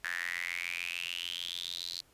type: tone with high-pass filter sweep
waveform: sawtooth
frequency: 86.9 Hz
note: F2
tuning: 8 cents flat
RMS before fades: -38 dBFS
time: 0.04-2.01 s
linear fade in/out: 5 ms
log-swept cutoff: 1700 to 4300 Hz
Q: 8.4
effects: pink hiss -65 dBFS RMS until 2.13 s + resampled to 32000 Hz